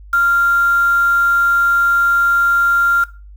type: tone with quantisation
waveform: sine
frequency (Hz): 1390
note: F6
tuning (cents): -9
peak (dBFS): -10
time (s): 0.13-3.04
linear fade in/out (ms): 5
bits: 5
effects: noise-tail reverb RT60 0.3 s tail -18 dB re dry + added 50 Hz sine -35 dBFS peak until 3.36 s